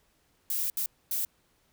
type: noise bursts at uneven times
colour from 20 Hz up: violet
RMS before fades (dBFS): -30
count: 3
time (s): 0.5-0.7 / 0.77-0.86 / 1.11-1.25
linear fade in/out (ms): 2
effects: pink hiss -69 dBFS RMS until 1.72 s